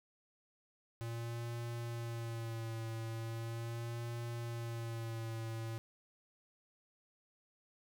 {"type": "tone with vibrato", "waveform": "square", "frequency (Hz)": 115.5, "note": "A#2", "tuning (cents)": -16, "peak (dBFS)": -40, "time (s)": [1.01, 5.78], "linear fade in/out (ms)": 0, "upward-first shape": "sine", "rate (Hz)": 0.39, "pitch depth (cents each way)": 36, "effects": []}